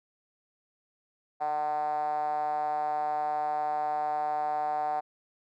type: tone with band-pass filter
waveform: 5% pulse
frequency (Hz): 150.7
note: D3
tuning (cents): +45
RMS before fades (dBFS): -30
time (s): 1.4-5.01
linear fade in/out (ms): 20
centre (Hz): 760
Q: 8.3
effects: none